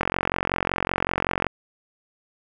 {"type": "click train", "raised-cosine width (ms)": 0.5, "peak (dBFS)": -6, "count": 67, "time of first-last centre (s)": [0.01, 1.467], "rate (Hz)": 45.3, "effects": ["8-bit"]}